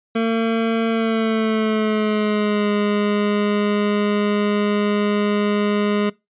25% pulse tone with pitch glide, 226.7 to 206.7 Hz, A#3 to G#3, -48 to -8 cents, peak -13 dBFS, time 0.15-6.1 s, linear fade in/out 10 ms, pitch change -160 cents, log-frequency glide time 0.9-2.7 s, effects noise-tail reverb RT60 0.2 s tail -22 dB re dry + resampled to 8000 Hz

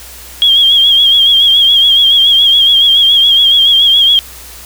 sine tone with vibrato, 3263 Hz, G#7, 31 cents flat, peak -4 dBFS, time 0.42-4.19 s, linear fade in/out 0 ms, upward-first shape sine, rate 7.1 Hz, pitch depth 55 cents each way, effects added 61 Hz sine -36 dBFS peak until 4.65 s + white hiss -32 dBFS RMS until 4.65 s

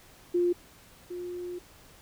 sine tone pair in turn, 351.5 / 355 Hz, F4 / F4, +11 / +28 cents, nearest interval unison, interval 17 cents, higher second, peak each -22 / -34 dBFS, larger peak first, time 0.34-0.53 / 1.1-1.59 s, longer second, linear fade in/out 10 ms, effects pink hiss -55 dBFS RMS until 2.01 s

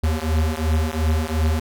square beating tone pair, 77.3 / 80.1 Hz, D#2 / E2, -11 / -49 cents, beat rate 2.8 Hz, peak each -22 dBFS, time 0.03-1.6 s, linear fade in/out 10 ms, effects none

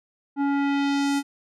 square tone with low-pass filter sweep, 280.9 Hz, C#4, 23 cents sharp, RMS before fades -23 dBFS, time 0.36-1.23 s, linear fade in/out 50 ms, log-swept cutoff 980 to 11000 Hz, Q 1.1, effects none

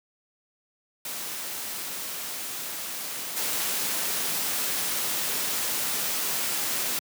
white noise with level steps, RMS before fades -34 / -28 dBFS, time 1.05-6.99 s, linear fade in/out 2 ms, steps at 3.36 s, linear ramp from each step 10 ms, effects high-pass 150 Hz 12 dB/octave

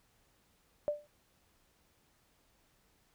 sine tone with exponential decay, 591 Hz, D5, 11 cents sharp, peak -26 dBFS, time 0.88-1.07 s, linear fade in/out 0 ms, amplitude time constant 41 ms, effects pink hiss -71 dBFS RMS until 3.14 s

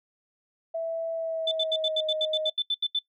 sine tone with pitch glide, 658 to 623.6 Hz, E5 to D#5, -3 to +4 cents, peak -27 dBFS, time 0.74-2.5 s, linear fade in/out 10 ms, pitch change -93 cents, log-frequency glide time 1.13-2.07 s
sine tone bursts, 3520 Hz, A7, in tune, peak -22 dBFS, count 13, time 1.47-2.991 s, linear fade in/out 5 ms, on 45 ms, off 78 ms
effects noise-tail reverb RT60 0.1 s tail -20 dB re dry + tanh soft clip ceiling -14 dBFS

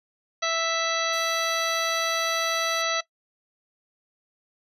harmonic tone, 659.3 Hz, E5, in tune, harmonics 1 / 2 / 3 / 4 / 5 / 6 / 7 / 9, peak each -29 / -28 / -31 / -35 / -35 / -31 / -37 / -33 dBFS, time 0.42-3.01 s, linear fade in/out 10 ms
violet noise, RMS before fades -42 dBFS, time 1.12-2.83 s, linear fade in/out 20 ms
effects noise-tail reverb RT60 0.1 s tail -19 dB re dry + resampled to 32000 Hz

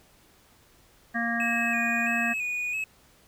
harmonic tone, 233.1 Hz, A#3, in tune, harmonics 1 / 3 / 5 / 7 / 8, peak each -30 / -33 / -38 / -30 / -31 dBFS, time 1.14-2.34 s, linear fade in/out 20 ms
triangle tone with vibrato, 2520 Hz, D#7, 21 cents sharp, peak -26 dBFS, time 1.4-2.84 s, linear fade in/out 2 ms, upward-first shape square, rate 1.5 Hz, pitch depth 40 cents each way
effects pink hiss -59 dBFS RMS until 3.27 s

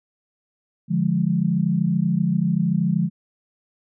sine chord, D diminished, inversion none, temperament equal, 146.83 / 174.61 / 207.7 Hz, D3 / F3 / Ab3, 0 / 0 / 0 cents, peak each -24 / -20 / -23 dBFS, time 0.88-3.1 s, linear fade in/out 50 ms, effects none

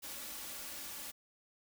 white noise with comb filter, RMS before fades -45 dBFS, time 0.02-1.12 s, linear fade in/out 20 ms, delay 3.5 ms, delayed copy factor +0.5, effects none

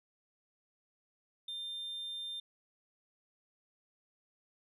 sine tone, 3600 Hz, A7, 39 cents sharp, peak -36 dBFS, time 1.48-2.4 s, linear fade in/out 5 ms, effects tanh soft clip ceiling -38 dBFS

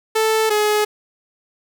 sawtooth tone pair in turn, 440 / 421.8 Hz, A4 / G#4, 0 / +27 cents, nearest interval minor second, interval 73 cents, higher first, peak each -11 dBFS, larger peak neither, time 0.15-0.5 / 0.5-0.85 s, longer neither, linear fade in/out 10 ms, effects none

